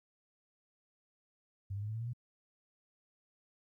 sine tone with pitch steps, 98 / 101.57 / 105.28 / 109.12 / 113.09 / 117.22 / 121.49 Hz, G2 / G#2 / G#2 / A2 / A2 / A#2 / B2, 0 / -38 / +24 / -14 / +48 / +10 / -28 cents, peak -36 dBFS, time 1.7-2.134 s, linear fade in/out 10 ms, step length 62 ms, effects 13-bit

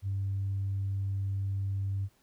sine tone, 98 Hz, G2, in tune, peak -28 dBFS, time 0.02-2.09 s, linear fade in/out 50 ms, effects tanh soft clip ceiling -25 dBFS + pink hiss -68 dBFS RMS until 2.22 s

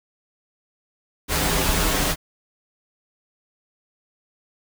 pink noise with comb filter, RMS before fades -21 dBFS, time 1.28-2.16 s, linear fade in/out 50 ms, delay 8.7 ms, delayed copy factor -0.75, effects none

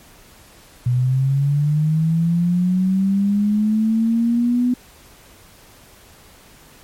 sine linear sweep, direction up, 121.5 to 249.2 Hz, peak -14 dBFS, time 0.86-4.74 s, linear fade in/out 5 ms, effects pink hiss -47 dBFS RMS until 6.83 s + MP3 64 kbps

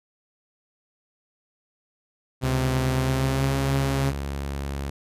sawtooth tone with pitch glide, 130 to 136.15 Hz, C3 to C#3, -11 to -31 cents, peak -18 dBFS, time 2.41-4.13 s, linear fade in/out 50 ms, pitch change +80 cents, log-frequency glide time 2.97-3.53 s
sawtooth tone, 69.6 Hz, C#2, 8 cents sharp, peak -24 dBFS, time 2.43-4.9 s, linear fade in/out 5 ms
effects resampled to 32000 Hz

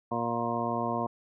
harmonic tone, 117.7 Hz, A#2, 17 cents sharp, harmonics 1 / 2 / 3 / 4 / 5 / 6 / 8 / 9, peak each -39 / -34 / -38 / -38 / -37 / -34 / -35 / -35 dBFS, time 0.11-1.07 s, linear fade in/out 10 ms, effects none

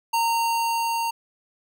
square tone with level ramp, 922 Hz, A#5, 19 cents flat, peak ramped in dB -20 to -24 dBFS, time 0.13-1.11 s, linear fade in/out 10 ms, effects none

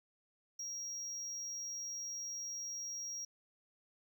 triangle tone, 5640 Hz, F8, 16 cents sharp, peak -39 dBFS, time 0.59-3.25 s, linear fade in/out 5 ms, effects none

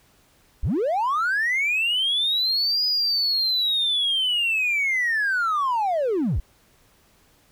triangle linear two-way sweep, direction up then down, 34.65 to 4978 to 34.65 Hz, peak -17 dBFS, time 0.63-6.4 s, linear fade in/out 0 ms, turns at 2.86 s, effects tanh soft clip ceiling -16 dBFS + pink hiss -59 dBFS RMS until 7.51 s

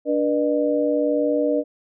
sine tone cluster, 291.9 / 484.6 / 606 Hz, D4 / B4 / D#5, -10 / -33 / -46 cents, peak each -22 dBFS, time 0.05-1.64 s, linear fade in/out 50 ms, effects none

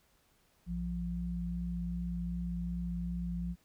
sine tone pair together, 59.08 / 174.61 Hz, A#1 / F3, +24 / 0 cents, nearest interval octave + perfect fifth, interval 1876 cents, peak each -38 / -35 dBFS, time 0.66-3.56 s, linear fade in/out 50 ms, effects pink hiss -70 dBFS RMS until 3.64 s

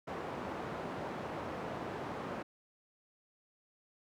white band-pass noise, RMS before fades -41 dBFS, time 0.07-2.43 s, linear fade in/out 10 ms, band 100 to 860 Hz, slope 12 dB/octave, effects none

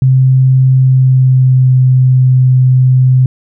sine tone with pitch glide, 130.81 to 128.64 Hz, C3 to C3, 0 to -29 cents, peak -4 dBFS, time 0.02-3.26 s, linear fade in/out 2 ms, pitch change -29 cents, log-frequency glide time 0.76-1.81 s, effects none

